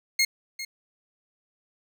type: tone with echo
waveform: 20% pulse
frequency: 2146 Hz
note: C7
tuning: 43 cents sharp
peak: -14 dBFS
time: 0.19-0.25 s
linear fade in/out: 5 ms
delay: 400 ms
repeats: 1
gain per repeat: -13 dB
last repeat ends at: 0.65 s
effects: none